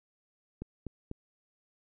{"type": "click train", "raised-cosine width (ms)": 3, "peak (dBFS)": -25, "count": 3, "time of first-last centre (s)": [0.62, 1.114], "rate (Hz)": 4.05, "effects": []}